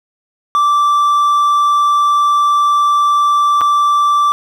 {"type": "tone with dropouts", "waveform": "triangle", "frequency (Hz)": 1169, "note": "D6", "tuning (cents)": -8, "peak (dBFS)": -7, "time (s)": [0.55, 4.32], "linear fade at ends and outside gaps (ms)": 0, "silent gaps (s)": [3.61, 3.615], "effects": []}